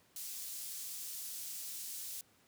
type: high-pass noise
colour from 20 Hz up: pink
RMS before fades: -44 dBFS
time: 0.16-2.21 s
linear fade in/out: 2 ms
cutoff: 6600 Hz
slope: 12 dB/octave
effects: pink hiss -68 dBFS RMS until 2.47 s + high-pass 100 Hz 12 dB/octave